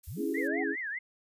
violet noise, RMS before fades -50 dBFS, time 0.03-0.48 s, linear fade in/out 10 ms
sine linear sweep, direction up, 58.27 to 784 Hz, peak -37 dBFS, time 0.07-0.64 s, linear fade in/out 10 ms
sine chord, C# minor, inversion none, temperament equal, 277.2 / 329.6 / 415.3 Hz, C#4 / E4 / G#4, 0 / 0 / 0 cents, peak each -34 dBFS, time 0.16-0.76 s, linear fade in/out 50 ms
sine tone with vibrato, 1836 Hz, A#6, 27 cents flat, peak -33 dBFS, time 0.34-0.99 s, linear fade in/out 10 ms, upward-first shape triangle, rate 5 Hz, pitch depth 270 cents each way
effects resampled to 32000 Hz

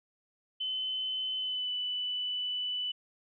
sine tone with pitch glide, 3042 to 2983 Hz, F#7 to F#7, +47 to +13 cents, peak -31 dBFS, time 0.6-2.92 s, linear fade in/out 10 ms, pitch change -34 cents, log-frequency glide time 1.37-1.72 s, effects none

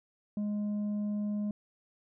sine tone with tanh clipping, 207.7 Hz, G#3, in tune, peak -31 dBFS, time 0.37-1.51 s, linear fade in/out 2 ms, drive 4 dB, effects none

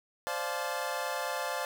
25% pulse chord, D minor seventh, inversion third, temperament equal with one note detuned, 523.3 / 587.3 / 698.5 / 866.4 Hz, C5 / D5 / F5 / A5, 0 / 0 / 0 / -27 cents, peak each -34 dBFS, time 0.27-1.65 s, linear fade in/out 0 ms, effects none

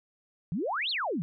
sine exponential two-way sweep, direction up then down, 147.8 to 4435 to 147.8 Hz, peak -28 dBFS, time 0.52-1.22 s, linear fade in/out 0 ms, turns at 0.9 s, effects none

